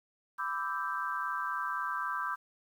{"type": "chord", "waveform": "sine", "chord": "E minor seventh", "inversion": "second", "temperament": "equal with one note detuned", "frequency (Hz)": [996.9, 1174.7, 1318.5, 1568], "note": ["B5", "D6", "E6", "G6"], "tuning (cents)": [16, 0, 0, 0], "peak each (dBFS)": [-38, -36, -39, -37], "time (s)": [0.38, 2.36], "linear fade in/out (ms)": 20, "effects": ["10-bit"]}